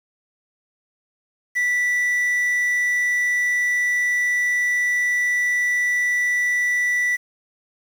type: tone with quantisation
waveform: triangle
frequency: 1966 Hz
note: B6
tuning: 8 cents flat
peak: -16 dBFS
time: 1.55-7.17 s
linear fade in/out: 20 ms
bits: 7
effects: none